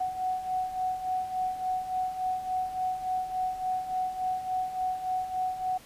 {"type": "beating tone pair", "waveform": "sine", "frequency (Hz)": [740, 743.5], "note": ["F#5", "F#5"], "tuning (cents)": [0, 8], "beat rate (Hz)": 3.5, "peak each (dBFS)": [-35, -29], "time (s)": [0, 5.78], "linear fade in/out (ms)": 10, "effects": ["pink hiss -52 dBFS RMS until 5.85 s", "resampled to 32000 Hz"]}